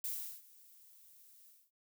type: noise with ADSR envelope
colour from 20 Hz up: violet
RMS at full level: -38 dBFS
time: 0.04-1.71 s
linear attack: 3 ms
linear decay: 370 ms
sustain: -23 dB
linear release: 220 ms
effects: noise-tail reverb RT60 0.1 s tail -26 dB re dry